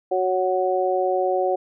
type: harmonic tone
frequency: 185 Hz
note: F#3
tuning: in tune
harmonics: 2 / 3 / 4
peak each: -23 / -23 / -23 dBFS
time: 0.11-1.56 s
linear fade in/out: 10 ms
effects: none